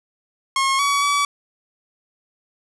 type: tone with pitch steps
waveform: sawtooth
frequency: 1081 / 1132 / 1144 Hz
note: C#6 / C#6 / D6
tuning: -44 / +36 / -46 cents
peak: -13 dBFS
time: 0.56-1.25 s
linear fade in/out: 2 ms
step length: 230 ms
effects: resampled to 24000 Hz + 9-bit